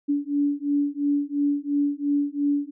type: beating tone pair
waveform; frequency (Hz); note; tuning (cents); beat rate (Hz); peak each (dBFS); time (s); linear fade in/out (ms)
sine; 285.8 / 288.7; D4 / D4; -47 / -30; 2.9; -24; 0.08-2.71; 20
effects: none

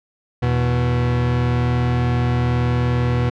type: tone pair together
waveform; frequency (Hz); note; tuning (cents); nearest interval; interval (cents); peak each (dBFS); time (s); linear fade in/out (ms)
40% pulse; 81.6 / 122.49; E2 / B2; -17 / -14; perfect fifth; 703; -23 / -16; 0.42-3.3; 10
effects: low-pass 3000 Hz 12 dB/octave

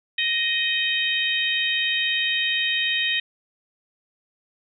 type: harmonic tone with a mistuned harmonic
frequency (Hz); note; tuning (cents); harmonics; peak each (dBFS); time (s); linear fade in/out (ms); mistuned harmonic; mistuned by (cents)
622.3; D#5; 0; 3 / 4 / 5 / 6; -26 / -26 / -26 / -26; 0.18-3.2; 5; 4; +15
effects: none

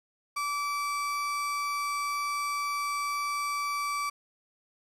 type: tone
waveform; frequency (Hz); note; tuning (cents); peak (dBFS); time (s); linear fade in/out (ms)
35% pulse; 1157; D6; -26; -27; 0.36-4.1; 10
effects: low-pass 11000 Hz 12 dB/octave + 9-bit

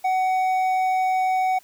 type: tone with hard clipping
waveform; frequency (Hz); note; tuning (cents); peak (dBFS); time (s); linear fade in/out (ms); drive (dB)
triangle; 749; F#5; +21; -20; 0.04-1.59; 10; 9
effects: white hiss -54 dBFS RMS until 1.63 s

